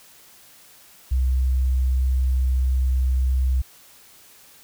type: tone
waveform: sine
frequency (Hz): 64.4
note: C2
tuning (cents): -27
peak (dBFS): -17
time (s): 1.11-3.62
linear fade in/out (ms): 10
effects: white hiss -50 dBFS RMS until 4.63 s